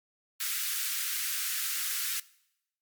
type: high-pass noise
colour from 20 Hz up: white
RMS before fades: -32 dBFS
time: 0.4-2.2 s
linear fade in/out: 5 ms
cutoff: 1300 Hz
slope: 48 dB/octave
effects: noise-tail reverb RT60 0.8 s tail -21 dB re dry + MP3 96 kbps